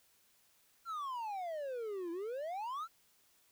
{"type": "exponential two-way sweep", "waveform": "triangle", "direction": "down then up", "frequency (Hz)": [1396.9, 329.6, 1396.9], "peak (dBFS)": -36, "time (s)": [0.85, 2.88], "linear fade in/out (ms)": 50, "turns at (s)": 2.11, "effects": ["white hiss -70 dBFS RMS until 3.51 s"]}